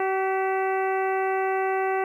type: harmonic tone with a mistuned harmonic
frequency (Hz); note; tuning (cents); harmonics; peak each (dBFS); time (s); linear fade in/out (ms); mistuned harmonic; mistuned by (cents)
381.7; G4; -46; 1 / 2 / 3 / 4 / 5 / 6 / 7; -25 / -26 / -34 / -35 / -34 / -42 / -41; 0-2.04; 2; 5; +46
effects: 10-bit